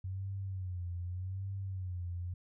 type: tone with vibrato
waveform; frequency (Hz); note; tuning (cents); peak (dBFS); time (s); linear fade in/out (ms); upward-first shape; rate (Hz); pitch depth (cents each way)
sine; 92.5; F#2; 0; -36; 0.04-2.34; 5; sine; 0.84; 94
effects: none